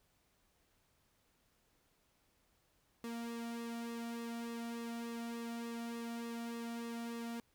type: tone with flanger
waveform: sawtooth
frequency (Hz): 233.1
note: A#3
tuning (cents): 0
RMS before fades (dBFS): -43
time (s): 3.04-7.4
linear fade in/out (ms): 0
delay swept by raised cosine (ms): 1.3 to 1.94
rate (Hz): 3.4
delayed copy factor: -0.7
effects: pink hiss -75 dBFS RMS until 7.54 s